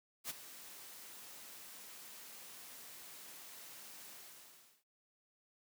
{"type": "noise with ADSR envelope", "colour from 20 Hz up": "white", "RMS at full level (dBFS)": -40, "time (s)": [0.24, 4.84], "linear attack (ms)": 58, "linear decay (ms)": 22, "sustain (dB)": -13, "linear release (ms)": 730, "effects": ["noise-tail reverb RT60 0.1 s tail -21 dB re dry", "high-pass 150 Hz 12 dB/octave"]}